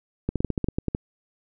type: clicks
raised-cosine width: 3 ms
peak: -11 dBFS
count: 11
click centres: 0.29 / 0.357 / 0.405 / 0.447 / 0.503 / 0.578 / 0.643 / 0.686 / 0.785 / 0.883 / 0.949 s
effects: none